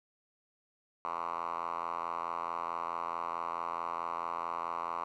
5% pulse tone with band-pass filter, 84.6 Hz, E2, 45 cents sharp, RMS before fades -37 dBFS, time 1.05-5.04 s, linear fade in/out 0 ms, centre 1100 Hz, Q 5, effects none

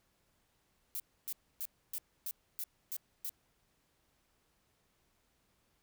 violet noise bursts, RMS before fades -39 dBFS, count 8, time 0.95-3.294 s, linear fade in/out 0 ms, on 48 ms, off 280 ms, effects pink hiss -75 dBFS RMS until 5.82 s

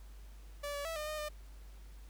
sawtooth tone with pitch steps, 578 / 572 / 654 / 606 / 613 / 602 Hz, D5 / D5 / E5 / D#5 / D#5 / D5, -28 / -46 / -14 / -46 / -26 / +43 cents, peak -34 dBFS, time 0.63-1.29 s, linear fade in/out 10 ms, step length 110 ms, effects added 50 Hz sine -49 dBFS peak until 2.09 s + pink hiss -64 dBFS RMS until 2.09 s

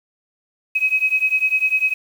sine beating tone pair, 2537 / 2547 Hz, D#7 / D#7, +33 / +40 cents, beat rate 10 Hz, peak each -18 / -19 dBFS, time 0.75-1.94 s, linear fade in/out 10 ms, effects 7-bit

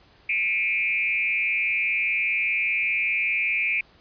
sine tone with frequency modulation, 2370 Hz, D7, 15 cents sharp, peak -21 dBFS, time 0.29-3.81 s, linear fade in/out 5 ms, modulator 185 Hz, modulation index 1, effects pink hiss -56 dBFS RMS until 4 s + resampled to 11025 Hz

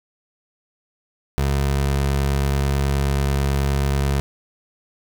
25% pulse tone, 69.3 Hz, C#2, in tune, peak -14 dBFS, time 1.38-4.2 s, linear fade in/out 0 ms, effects none

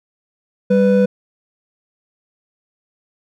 triangle tone pair together, 196.4 / 496.6 Hz, G3 / B4, +4 / +9 cents, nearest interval octave + major third, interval 1605 cents, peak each -11 dBFS, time 0.7-1.06 s, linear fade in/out 10 ms, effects none

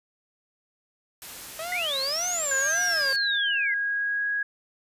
white noise, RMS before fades -40 dBFS, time 1.22-3.16 s, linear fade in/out 0 ms
sawtooth tone with vibrato, 621 Hz, D#5, 3 cents flat, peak -28 dBFS, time 1.59-3.13 s, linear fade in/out 2 ms, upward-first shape sine, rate 1.8 Hz, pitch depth 260 cents each way
sine linear two-way sweep, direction up then down, 1964 to 7490 to 1964 Hz, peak -26 dBFS, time 1.72-3.74 s, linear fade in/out 2 ms, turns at 2.43 s
sine tone with pitch glide, 1610 to 1655.3 Hz, G6 to G#6, +46 to -6 cents, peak -24 dBFS, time 2.51-4.43 s, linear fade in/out 5 ms, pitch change +48 cents, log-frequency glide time 2.76-4.29 s
effects resampled to 32000 Hz

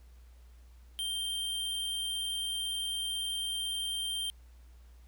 square tone, 3159 Hz, G7, 13 cents sharp, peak -33 dBFS, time 0.99-4.3 s, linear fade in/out 0 ms, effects added 60 Hz sine -52 dBFS peak until 5.07 s + pink hiss -68 dBFS RMS until 5.07 s

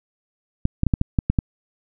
clicks, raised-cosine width 5 ms, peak -5 dBFS, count 8, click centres 0.654 / 0.834 / 0.867 / 0.938 / 1.014 / 1.188 / 1.3 / 1.388 s, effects none

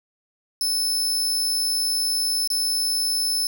sawtooth tone with dropouts, 5260 Hz, E8, 5 cents flat, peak -18 dBFS, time 0.61-3.47 s, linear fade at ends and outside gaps 1 ms, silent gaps 2.475-2.502 s, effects none

